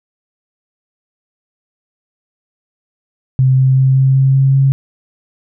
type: tone with pitch steps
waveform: sine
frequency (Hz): 130.81 / 131.64 / 132.48 / 133.33 / 134.18 / 135.03 / 135.89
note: C3 / C3 / C3 / C3 / C3 / C#3 / C#3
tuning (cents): 0 / +11 / +22 / +33 / +44 / -45 / -34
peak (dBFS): -7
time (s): 3.39-4.72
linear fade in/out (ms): 0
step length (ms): 190
effects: none